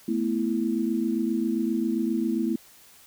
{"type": "chord", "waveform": "sine", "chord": "A suspended second", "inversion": "none", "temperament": "just", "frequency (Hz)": [220, 247.5, 330], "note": ["A3", "B3", "E4"], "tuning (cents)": [0, 4, 2], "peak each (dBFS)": [-27, -28, -27], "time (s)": [0.08, 2.56], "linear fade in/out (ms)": 5, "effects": ["white hiss -53 dBFS RMS until 3.06 s"]}